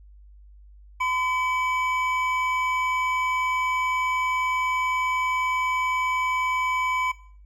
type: tone pair together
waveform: triangle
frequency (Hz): 1018 / 2285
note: C6 / D7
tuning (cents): -48 / -48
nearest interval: octave + major second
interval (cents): 1400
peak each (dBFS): -22 / -25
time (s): 1-7.12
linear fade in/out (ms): 10
effects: noise-tail reverb RT60 0.5 s tail -18 dB re dry + added 50 Hz sine -46 dBFS peak until 7.45 s